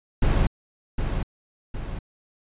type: noise with echo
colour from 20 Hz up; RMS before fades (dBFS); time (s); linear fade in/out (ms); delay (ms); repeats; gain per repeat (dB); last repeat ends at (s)
brown; -19; 0.22-0.47; 5; 760; 2; -6; 1.99
effects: resampled to 8000 Hz